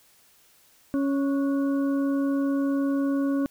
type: harmonic tone with a mistuned harmonic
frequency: 277.4 Hz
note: C#4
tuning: 1 cent sharp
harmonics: 1 / 2 / 4 / 5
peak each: -22 / -33 / -40 / -43 dBFS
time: 0.94-3.46 s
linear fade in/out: 0 ms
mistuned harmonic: 5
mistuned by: +94 cents
effects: white hiss -59 dBFS RMS until 3.5 s